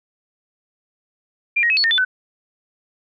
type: tone with pitch steps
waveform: sine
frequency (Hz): 2392 / 1883 / 2564 / 4399 / 1825 / 3505 / 1509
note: D7 / A#6 / E7 / C#8 / A#6 / A7 / F#6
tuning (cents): +31 / +17 / -49 / -14 / -37 / -7 / +34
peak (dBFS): -14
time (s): 1.56-2.05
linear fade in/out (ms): 10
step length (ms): 70
effects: none